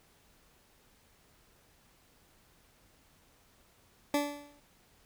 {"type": "tone with exponential decay", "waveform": "20% pulse", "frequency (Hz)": 289.6, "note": "D4", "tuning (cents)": -24, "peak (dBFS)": -20, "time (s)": [4.14, 4.6], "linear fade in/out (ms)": 2, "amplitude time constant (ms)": 100, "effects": ["pink hiss -65 dBFS RMS until 5.05 s"]}